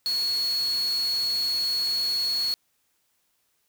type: tone in noise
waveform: sine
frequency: 4350 Hz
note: C#8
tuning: 33 cents flat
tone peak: -23 dBFS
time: 0.06-2.54 s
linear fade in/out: 0 ms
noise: white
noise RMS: -39 dBFS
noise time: 0.06-2.54 s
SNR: +13 dB
effects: white hiss -71 dBFS RMS until 3.68 s